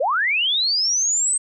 sine linear sweep, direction up, 466.2 to 8360 Hz, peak -17 dBFS, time 0-1.38 s, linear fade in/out 10 ms, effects none

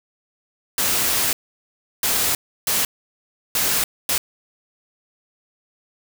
white noise bursts at uneven times, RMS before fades -20 dBFS, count 5, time 0.78-1.33 / 2.03-2.35 / 2.67-2.85 / 3.55-3.84 / 4.09-4.18 s, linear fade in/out 2 ms, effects none

